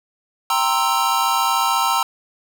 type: chord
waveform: square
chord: C dominant seventh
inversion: second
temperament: equal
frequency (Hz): 784 / 932.3 / 1046.5 / 1318.5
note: G5 / Bb5 / C6 / E6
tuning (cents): 0 / 0 / 0 / 0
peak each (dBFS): -25 / -21 / -24 / -22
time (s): 0.5-2.03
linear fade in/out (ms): 2
effects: none